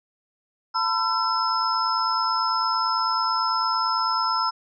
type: tone cluster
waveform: sine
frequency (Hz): 898 / 1007 / 1346 / 5190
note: A5 / B5 / E6 / E8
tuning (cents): +35 / +33 / +36 / -28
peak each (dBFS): -28 / -26 / -24 / -28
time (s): 0.74-4.51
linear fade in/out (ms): 20
effects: none